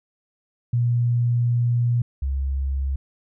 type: tone pair in turn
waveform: sine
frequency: 120 / 67.8 Hz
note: B2 / C#2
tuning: -49 / -38 cents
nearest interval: minor seventh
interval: 989 cents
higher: first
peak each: -17 / -21 dBFS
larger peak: first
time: 0.73-2.02 / 2.22-2.96 s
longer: first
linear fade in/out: 5 ms
effects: none